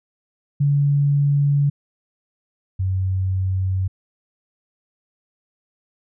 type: tone pair in turn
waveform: sine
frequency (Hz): 142.7 / 94.17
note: D3 / F#2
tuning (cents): -49 / +31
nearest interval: perfect fifth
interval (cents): 720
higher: first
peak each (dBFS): -14 / -18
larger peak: first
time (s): 0.6-1.7 / 2.79-3.88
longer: first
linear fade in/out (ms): 10
effects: none